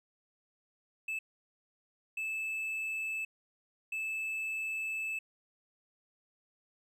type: tone bursts at uneven times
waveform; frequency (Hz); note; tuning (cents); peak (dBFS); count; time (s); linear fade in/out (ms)
triangle; 2621; E7; -11; -32; 3; 1.08-1.19 / 2.17-3.25 / 3.92-5.19; 5
effects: none